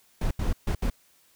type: noise bursts at uneven times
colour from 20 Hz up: brown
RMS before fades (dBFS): -25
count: 4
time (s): 0.21-0.31 / 0.39-0.53 / 0.67-0.75 / 0.82-0.9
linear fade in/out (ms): 5
effects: white hiss -62 dBFS RMS until 1.35 s